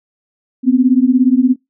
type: beating tone pair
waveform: sine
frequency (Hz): 246.9 / 263.9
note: B3 / C4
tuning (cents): 0 / +15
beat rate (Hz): 17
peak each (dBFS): -11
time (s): 0.63-1.56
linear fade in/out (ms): 50
effects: noise-tail reverb RT60 0.2 s tail -26 dB re dry